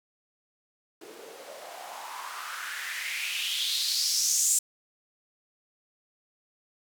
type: noise with band-pass filter sweep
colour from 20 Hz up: blue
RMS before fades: -31 dBFS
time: 1.01-4.59 s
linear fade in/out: 5 ms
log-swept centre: 360 to 7800 Hz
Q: 4.2
effects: none